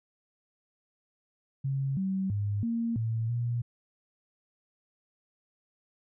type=tone with pitch steps; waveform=sine; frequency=136.2 / 191.2 / 102.3 / 231.2 / 113 / 119.2 Hz; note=C#3 / G3 / G#2 / A#3 / A2 / A#2; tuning=-30 / -43 / -26 / -14 / +47 / +39 cents; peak=-27 dBFS; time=1.64-3.62 s; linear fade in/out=10 ms; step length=330 ms; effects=none